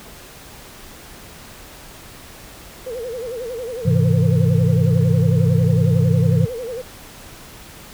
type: tone with vibrato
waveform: sine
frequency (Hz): 481.6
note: B4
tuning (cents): -44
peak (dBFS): -25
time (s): 2.86-6.82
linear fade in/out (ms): 10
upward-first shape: sine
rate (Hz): 11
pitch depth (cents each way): 130
type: chord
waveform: sine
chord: Ab augmented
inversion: none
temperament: equal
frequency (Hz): 103.83 / 130.81 / 164.81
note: Ab2 / C3 / E3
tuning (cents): 0 / 0 / 0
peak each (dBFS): -18 / -17 / -16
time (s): 3.85-6.46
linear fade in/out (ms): 10
effects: pink hiss -40 dBFS RMS until 7.93 s